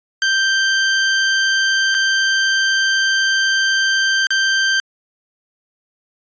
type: tone with dropouts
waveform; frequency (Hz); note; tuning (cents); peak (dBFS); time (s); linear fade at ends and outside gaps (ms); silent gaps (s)
sawtooth; 1568; G6; 0; -10; 0.22-4.8; 1; 1.944-1.948 / 4.269-4.305
effects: resampled to 16000 Hz